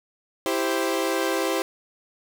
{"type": "chord", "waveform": "sawtooth", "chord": "C major", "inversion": "first", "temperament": "equal", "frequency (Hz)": [329.6, 392, 523.3], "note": ["E4", "G4", "C5"], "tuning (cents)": [0, 0, 0], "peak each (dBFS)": -23, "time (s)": [0.46, 1.62], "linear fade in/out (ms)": 0, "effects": []}